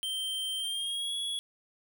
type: tone with pitch glide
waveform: square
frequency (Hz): 3136 to 3361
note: G7 to G#7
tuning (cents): 0 to +20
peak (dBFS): -32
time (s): 0.03-1.39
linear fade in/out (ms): 0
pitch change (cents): +120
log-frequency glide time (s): 0.59-1.15
effects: none